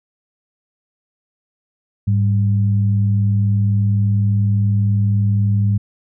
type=tone pair together; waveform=sine; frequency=103.94 / 196 Hz; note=G#2 / G3; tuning=+2 / 0 cents; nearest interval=major seventh; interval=1098 cents; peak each=-13 / -22 dBFS; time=2.07-5.78 s; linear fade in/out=10 ms; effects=none